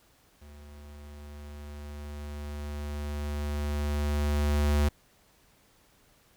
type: tone with level ramp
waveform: square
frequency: 73.42 Hz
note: D2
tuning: in tune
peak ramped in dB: -48 to -22 dBFS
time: 0.41-4.89 s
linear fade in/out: 10 ms
effects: pink hiss -63 dBFS RMS until 6.36 s